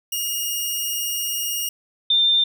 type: tone pair in turn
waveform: 10% pulse / sine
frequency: 2853 / 3595 Hz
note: F7 / A7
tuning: +36 / +36 cents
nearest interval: major third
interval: 400 cents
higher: second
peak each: -14 dBFS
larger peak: neither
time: 0.12-1.69 / 2.1-2.44 s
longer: first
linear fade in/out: 5 ms
effects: none